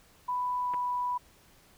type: tone with pitch glide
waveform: sine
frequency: 992 to 986.3 Hz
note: B5 to B5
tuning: +7 to -3 cents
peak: -28 dBFS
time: 0.28-1.18 s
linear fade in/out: 10 ms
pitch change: -10 cents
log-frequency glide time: 0.6-0.72 s
type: clicks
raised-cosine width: 0.5 ms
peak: -27 dBFS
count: 2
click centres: 0.737 / 0.743 s
effects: pink hiss -60 dBFS RMS until 1.77 s